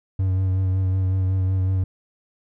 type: tone with vibrato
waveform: triangle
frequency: 94.1 Hz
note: F#2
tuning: 30 cents sharp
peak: -16 dBFS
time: 0.19-1.84 s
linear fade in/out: 5 ms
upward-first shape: sine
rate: 5.4 Hz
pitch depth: 23 cents each way
effects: none